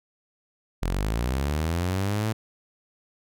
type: linear sweep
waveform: sawtooth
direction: up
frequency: 40.93 to 112 Hz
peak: -20 dBFS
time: 0.82-2.33 s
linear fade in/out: 10 ms
effects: none